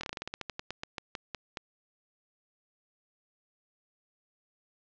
slowing click train, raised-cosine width 0.2 ms, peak -18 dBFS, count 18, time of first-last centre 0.01-1.572 s, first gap 24 ms, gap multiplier 1.15, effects low-pass 5000 Hz 12 dB/octave

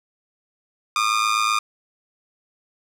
sawtooth tone with amplitude modulation, 1213 Hz, D#6, 44 cents flat, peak -11 dBFS, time 0.96-1.59 s, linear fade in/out 2 ms, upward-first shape sine, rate 108 Hz, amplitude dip 75%, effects low-pass 8000 Hz 12 dB/octave + 8-bit

